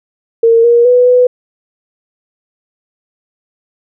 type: tone with pitch steps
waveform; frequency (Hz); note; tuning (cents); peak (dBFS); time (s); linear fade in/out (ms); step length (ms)
sine; 458.9 / 473.1 / 494.2 / 496.9; A#4 / A#4 / B4 / B4; -27 / +26 / +1 / +11; -4; 0.43-1.27; 5; 210
effects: none